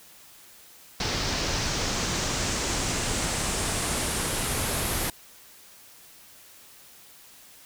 pink noise with low-pass filter sweep, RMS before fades -28 dBFS, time 1-5.1 s, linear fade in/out 2 ms, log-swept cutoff 5100 to 12000 Hz, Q 2.1, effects white hiss -51 dBFS RMS until 7.65 s

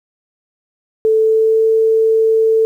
sine tone with pitch glide, 440 to 444.6 Hz, A4 to A4, 0 to +18 cents, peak -9 dBFS, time 1.05-2.65 s, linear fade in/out 0 ms, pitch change +18 cents, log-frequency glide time 1.19-1.66 s, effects 8-bit

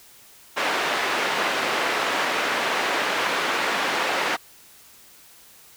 white band-pass noise, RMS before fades -24 dBFS, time 0.56-4.37 s, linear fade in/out 20 ms, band 330 to 2100 Hz, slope 12 dB/octave, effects white hiss -50 dBFS RMS until 5.76 s

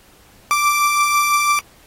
30% pulse beating tone pair, 1168 / 1174 Hz, D6 / D6, -10 / -1 cents, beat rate 6 Hz, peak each -20 / -12 dBFS, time 0.51-1.59 s, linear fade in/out 0 ms, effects pink hiss -50 dBFS RMS until 1.86 s + AAC 48 kbps

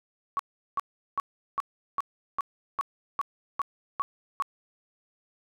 sine tone bursts, 1120 Hz, C#6, 18 cents sharp, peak -24 dBFS, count 11, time 0.37-4.423 s, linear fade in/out 0 ms, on 23 ms, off 380 ms, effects none

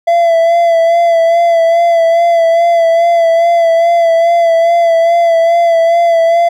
triangle tone with vibrato, 673 Hz, E5, 36 cents sharp, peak -4 dBFS, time 0.07-6.49 s, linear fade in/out 10 ms, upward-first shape sine, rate 2.4 Hz, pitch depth 32 cents each way, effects none

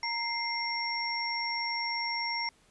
sine tone cluster, 928 / 2105 / 5520 Hz, A#5 / C7 / F8, -8 / +10 / -21 cents, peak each -35 / -34 / -34 dBFS, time 0.03-2.49 s, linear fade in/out 2 ms, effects pink hiss -64 dBFS RMS until 2.7 s + resampled to 24000 Hz

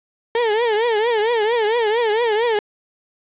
35% pulse tone with vibrato, 448.8 Hz, A4, 34 cents sharp, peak -14 dBFS, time 0.35-2.59 s, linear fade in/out 2 ms, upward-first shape triangle, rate 4.4 Hz, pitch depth 160 cents each way, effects resampled to 8000 Hz + 7-bit

